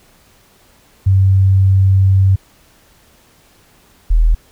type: tone pair in turn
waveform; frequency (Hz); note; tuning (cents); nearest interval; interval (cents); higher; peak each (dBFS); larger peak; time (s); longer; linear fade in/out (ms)
sine; 96 / 40.27; G2 / E1; -36 / -40; octave + minor third; 1504; first; -7; neither; 1.06-2.36 / 4.1-4.35; first; 10
effects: pink hiss -50 dBFS RMS until 4.51 s